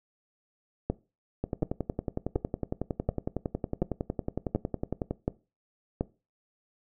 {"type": "two click trains", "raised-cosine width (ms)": 2, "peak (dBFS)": [-13, -16], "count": [8, 41], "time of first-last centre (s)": [[0.9, 6.009], [1.44, 5.11]], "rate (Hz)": [1.37, 10.9], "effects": ["noise-tail reverb RT60 0.3 s tail -20 dB re dry"]}